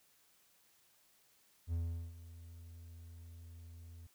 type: tone with ADSR envelope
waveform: triangle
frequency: 84 Hz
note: E2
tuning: 33 cents sharp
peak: -31 dBFS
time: 1.67-4.07 s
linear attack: 58 ms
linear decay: 400 ms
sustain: -17 dB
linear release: 6 ms
effects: white hiss -70 dBFS RMS until 4.14 s